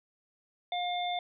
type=harmonic tone; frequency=711 Hz; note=F5; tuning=31 cents sharp; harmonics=1 / 3 / 5; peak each=-31 / -41 / -37 dBFS; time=0.72-1.19 s; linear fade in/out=2 ms; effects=none